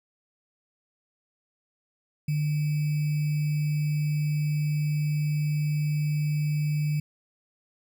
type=tone with sample-and-hold; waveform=sine; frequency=150 Hz; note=D3; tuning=37 cents sharp; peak=-23 dBFS; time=2.28-7 s; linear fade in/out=5 ms; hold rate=2450 Hz; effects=none